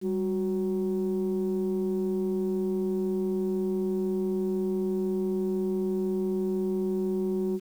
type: tone pair together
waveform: sine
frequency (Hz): 196 / 370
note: G3 / F#4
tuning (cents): 0 / 0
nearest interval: major seventh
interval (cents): 1100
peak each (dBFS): -27 / -26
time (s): 0.01-7.6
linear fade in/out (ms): 50
effects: tanh soft clip ceiling -21 dBFS + 9-bit